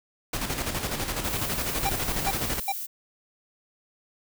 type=noise with tremolo; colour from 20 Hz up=pink; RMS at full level=-28 dBFS; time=0.33-2.6 s; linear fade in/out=5 ms; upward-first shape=square; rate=12 Hz; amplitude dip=50%
type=noise; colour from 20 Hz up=violet; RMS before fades=-34 dBFS; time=1.23-2.87 s; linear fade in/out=20 ms
type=tone bursts; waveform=square; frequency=787 Hz; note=G5; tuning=7 cents sharp; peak=-25 dBFS; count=3; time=1.85-2.722 s; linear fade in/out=5 ms; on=44 ms; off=370 ms
effects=none